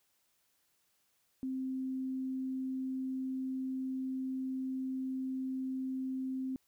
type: tone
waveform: sine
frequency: 261.6 Hz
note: C4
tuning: in tune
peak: -34 dBFS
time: 1.43-6.56 s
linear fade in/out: 0 ms
effects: white hiss -75 dBFS RMS until 6.67 s